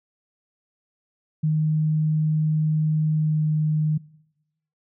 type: tone with pitch glide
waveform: sine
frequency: 155 to 153.93 Hz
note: D#3 to D#3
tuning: -6 to -18 cents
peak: -18 dBFS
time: 1.43-3.98 s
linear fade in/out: 10 ms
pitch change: -12 cents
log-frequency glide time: 3.15-3.43 s
effects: noise-tail reverb RT60 0.9 s tail -23 dB re dry